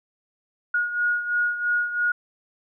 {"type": "beating tone pair", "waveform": "sine", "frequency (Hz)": [1442, 1445], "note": ["F#6", "F#6"], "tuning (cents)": [-45, -41], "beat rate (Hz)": 3, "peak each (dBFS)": [-22, -28], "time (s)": [0.74, 2.12], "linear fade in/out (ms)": 5, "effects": []}